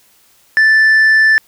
sine tone with tanh clipping, 1760 Hz, A6, in tune, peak -7 dBFS, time 0.57-1.38 s, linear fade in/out 0 ms, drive 3 dB, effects white hiss -51 dBFS RMS until 1.47 s

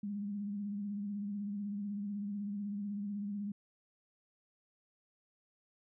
sine tone with vibrato, 203.5 Hz, G#3, 35 cents flat, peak -36 dBFS, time 0.03-3.52 s, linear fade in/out 5 ms, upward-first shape sine, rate 16 Hz, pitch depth 44 cents each way, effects none

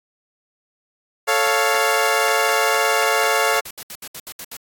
15% pulse chord, A augmented, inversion none, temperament equal, 440 / 554.4 / 698.5 Hz, A4 / C#5 / E#5, 0 / 0 / 0 cents, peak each -14 dBFS, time 1.27-3.61 s, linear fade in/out 20 ms
white noise bursts, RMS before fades -33 dBFS, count 9, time 3.53-4.568 s, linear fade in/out 2 ms, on 54 ms, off 69 ms
effects AAC 64 kbps

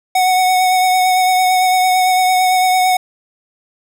square tone with vibrato, 740 Hz, F#5, in tune, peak -11 dBFS, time 0.15-2.97 s, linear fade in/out 5 ms, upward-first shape triangle, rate 8.9 Hz, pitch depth 22 cents each way, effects none

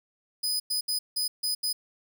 sawtooth tone bursts at uneven times, 4993 Hz, D#8, 5 cents sharp, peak -23 dBFS, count 6, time 0.43-0.6 / 0.7-0.81 / 0.88-0.99 / 1.16-1.28 / 1.43-1.55 / 1.63-1.73 s, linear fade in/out 10 ms, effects none

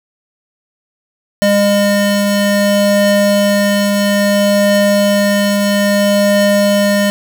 square tone pair together, 202.6 / 608.4 Hz, G#3 / D#5, -43 / -39 cents, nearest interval octave + perfect fifth, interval 1904 cents, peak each -13 dBFS, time 1.42-7.1 s, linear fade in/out 0 ms, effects none

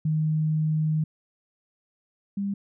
sine tone pair in turn, 155.56 / 199.34 Hz, D#3 / G3, 0 / +29 cents, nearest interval major third, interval 429 cents, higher second, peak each -21 / -25 dBFS, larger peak first, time 0.05-1.04 / 2.37-2.54 s, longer first, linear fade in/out 5 ms, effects none

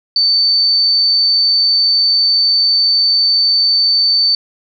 sine tone, 4546 Hz, C#8, 43 cents sharp, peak -9 dBFS, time 0.16-4.35 s, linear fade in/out 2 ms, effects none

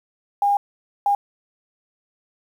sine tone bursts at uneven times, 810 Hz, G#5, 43 cents flat, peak -15 dBFS, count 2, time 0.42-0.57 / 1.06-1.15 s, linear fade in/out 2 ms, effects 8-bit

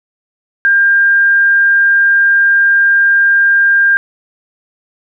sine tone, 1600 Hz, G6, 35 cents sharp, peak -6 dBFS, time 0.65-3.97 s, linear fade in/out 0 ms, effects none

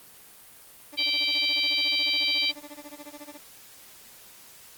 20% pulse tone with tremolo, 293.7 Hz, D4, in tune, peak -34 dBFS, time 0.92-3.38 s, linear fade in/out 20 ms, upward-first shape sine, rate 14 Hz, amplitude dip 100%
harmonic tone, 780 Hz, G5, 9 cents flat, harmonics 3 / 4 / 5 / 6, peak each -28 / -28 / -28 / -28 dBFS, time 0.97-2.52 s, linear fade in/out 20 ms
effects white hiss -50 dBFS RMS until 4.77 s + Opus 32 kbps

